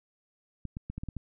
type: clicks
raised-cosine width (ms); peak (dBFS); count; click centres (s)
5; -24; 7; 0.653 / 0.769 / 0.9 / 0.98 / 1.035 / 1.087 / 1.167
effects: none